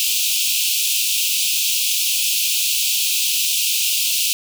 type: high-pass noise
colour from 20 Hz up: pink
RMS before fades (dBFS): -19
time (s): 0-4.33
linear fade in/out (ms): 0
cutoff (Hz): 2500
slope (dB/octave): 96
effects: none